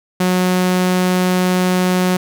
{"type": "tone", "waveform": "sawtooth", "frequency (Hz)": 182.6, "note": "F#3", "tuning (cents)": -23, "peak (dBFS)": -9, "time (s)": [0.2, 2.17], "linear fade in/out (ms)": 5, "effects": []}